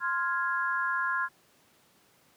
sine chord, F minor, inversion second, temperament equal, 1046.5 / 1396.9 / 1661.2 Hz, C6 / F6 / Ab6, 0 / 0 / 0 cents, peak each -31 dBFS, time 0-1.29 s, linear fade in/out 50 ms, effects pink hiss -63 dBFS RMS until 2.36 s + high-pass 150 Hz 12 dB/octave

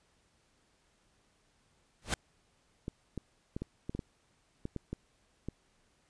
pink noise with exponential growth, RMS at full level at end -26 dBFS, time 2.02-2.14 s, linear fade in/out 2 ms, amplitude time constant 25 ms
clicks, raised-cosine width 3 ms, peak -24 dBFS, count 11, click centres 2.881 / 3.177 / 3.565 / 3.62 / 3.895 / 3.95 / 3.992 / 4.654 / 4.763 / 4.93 / 5.486 s
effects pink hiss -71 dBFS RMS until 6.09 s + resampled to 22050 Hz

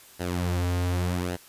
sawtooth tone with flanger, 88.9 Hz, F2, 31 cents sharp, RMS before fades -27 dBFS, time 0.19-1.37 s, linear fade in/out 20 ms, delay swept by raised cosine 0.85 to 6.05 ms, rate 0.86 Hz, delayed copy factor -0.65, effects white hiss -51 dBFS RMS until 1.48 s + resampled to 32000 Hz

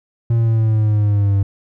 triangle exponential sweep, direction down, 116.9 to 98 Hz, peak -10 dBFS, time 0.3-1.43 s, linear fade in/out 5 ms, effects none

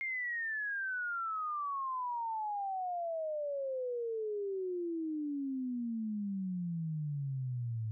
sine exponential sweep, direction down, 2138 to 108.1 Hz, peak -34 dBFS, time 0.01-7.91 s, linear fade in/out 0 ms, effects none

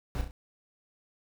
brown noise with echo, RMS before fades -31 dBFS, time 0.15-0.21 s, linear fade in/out 0 ms, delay 33 ms, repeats 3, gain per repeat -6 dB, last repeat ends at 0.309 s, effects none

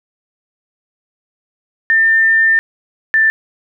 sine tone pair in turn, 1798 / 1773.2 Hz, A6 / A6, +37 / +13 cents, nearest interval unison, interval 24 cents, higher first, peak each -8 dBFS, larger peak neither, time 1.9-2.59 / 3.14-3.3 s, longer first, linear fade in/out 0 ms, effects none

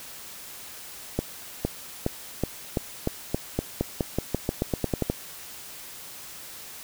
accelerating click train, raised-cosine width 2 ms, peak -10 dBFS, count 19, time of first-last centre 1.19-5.1 s, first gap 460 ms, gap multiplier 0.9, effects white hiss -42 dBFS RMS until 6.83 s

